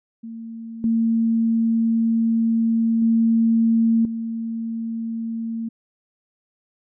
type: tone with level steps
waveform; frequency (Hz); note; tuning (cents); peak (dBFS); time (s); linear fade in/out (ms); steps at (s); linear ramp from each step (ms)
sine; 227.4; A#3; -43; -31 / -16 / -14 / -24; 0.23-5.69; 10; 0.84 / 3.02 / 4.05; 2
effects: none